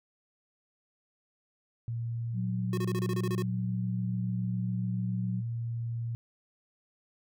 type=tone; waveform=sine; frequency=116.54 Hz; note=A#2; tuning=in tune; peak=-31 dBFS; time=1.88-6.15 s; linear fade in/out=0 ms
type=tone with tremolo; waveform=sine; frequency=183.7 Hz; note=F#3; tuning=12 cents flat; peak=-30 dBFS; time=2.33-5.43 s; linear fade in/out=50 ms; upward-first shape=triangle; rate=20 Hz; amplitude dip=35%
type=tone bursts; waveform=square; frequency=364.3 Hz; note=F#4; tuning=27 cents flat; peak=-33 dBFS; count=10; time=2.73-3.423 s; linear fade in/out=2 ms; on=45 ms; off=27 ms
effects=none